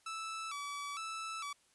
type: tone with vibrato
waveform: sawtooth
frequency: 1228 Hz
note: D#6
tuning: 23 cents flat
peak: -36 dBFS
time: 0.06-1.53 s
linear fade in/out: 5 ms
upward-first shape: square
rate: 1.1 Hz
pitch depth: 120 cents each way
effects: white hiss -70 dBFS RMS until 1.74 s + resampled to 24000 Hz